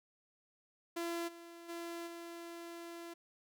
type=tone with level steps; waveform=sawtooth; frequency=339.3 Hz; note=F4; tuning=50 cents flat; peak=-33 / -47 / -38 / -42 dBFS; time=0.96-3.14 s; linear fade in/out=10 ms; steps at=1.27 / 1.68 / 2.06 s; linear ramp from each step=20 ms; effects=none